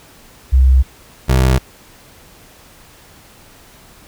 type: tone pair in turn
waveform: sine / 25% pulse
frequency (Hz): 65.1 / 64.46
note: C2 / C2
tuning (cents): -8 / -25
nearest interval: unison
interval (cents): 17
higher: first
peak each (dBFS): -6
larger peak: neither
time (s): 0.52-0.83 / 1.28-1.59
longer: neither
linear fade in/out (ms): 20
effects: pink hiss -44 dBFS RMS until 4.07 s